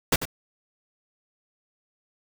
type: noise with echo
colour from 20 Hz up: pink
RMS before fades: -20 dBFS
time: 0.12-0.16 s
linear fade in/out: 5 ms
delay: 94 ms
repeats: 1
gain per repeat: -10 dB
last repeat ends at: 0.254 s
effects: none